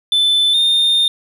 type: tone pair in turn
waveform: sine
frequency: 3520 / 3638 Hz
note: A7 / A#7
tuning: 0 / -43 cents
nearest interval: minor second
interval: 57 cents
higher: second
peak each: -8 dBFS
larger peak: neither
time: 0.12-0.54 / 0.54-1.08 s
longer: second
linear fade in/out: 2 ms
effects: tanh soft clip ceiling -10 dBFS + 8-bit